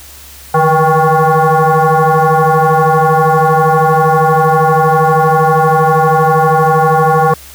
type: tone with frequency modulation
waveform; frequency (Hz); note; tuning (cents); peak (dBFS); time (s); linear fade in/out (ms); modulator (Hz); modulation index
sine; 152.2; D#3; -38; -6; 0.54-7.34; 5; 317; 3.4
effects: added 69 Hz sine -38 dBFS peak until 7.54 s + white hiss -35 dBFS RMS until 7.54 s